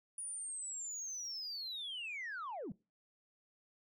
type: linear sweep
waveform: sine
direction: down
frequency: 9730 to 144.2 Hz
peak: -39 dBFS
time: 0.18-2.72 s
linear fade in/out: 2 ms
effects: noise-tail reverb RT60 0.3 s tail -24 dB re dry + tanh soft clip ceiling -38 dBFS